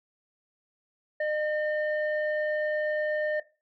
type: tone pair together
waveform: sine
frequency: 608.1 / 1816 Hz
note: D#5 / A#6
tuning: -40 / -46 cents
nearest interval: octave + perfect fifth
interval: 1894 cents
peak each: -26 / -31 dBFS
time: 1.2-3.4 s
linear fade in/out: 5 ms
effects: noise-tail reverb RT60 0.3 s tail -17 dB re dry + tanh soft clip ceiling -20 dBFS